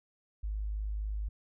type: tone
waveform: sine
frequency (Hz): 52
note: G#1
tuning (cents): +3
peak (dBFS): -32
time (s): 0.43-1.29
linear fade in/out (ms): 10
effects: none